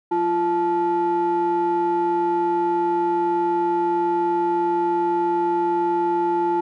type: ring-modulated tone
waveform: triangle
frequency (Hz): 261.6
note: C4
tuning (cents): 0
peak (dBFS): -13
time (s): 0.11-6.61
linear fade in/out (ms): 10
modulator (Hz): 607
effects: none